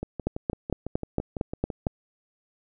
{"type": "two click trains", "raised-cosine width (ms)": 2, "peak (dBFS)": [-11, -18], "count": [8, 12], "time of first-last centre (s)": [[0.27, 1.868], [0.03, 1.869]], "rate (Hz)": [4.38, 5.98], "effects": []}